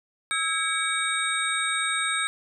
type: tone cluster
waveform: sine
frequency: 1306 / 1630 / 2267 / 3753 / 8430 Hz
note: E6 / G#6 / C#7 / A#7 / C9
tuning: -17 / -33 / +38 / +11 / +12 cents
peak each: -30 dBFS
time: 0.31-2.27 s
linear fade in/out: 0 ms
effects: none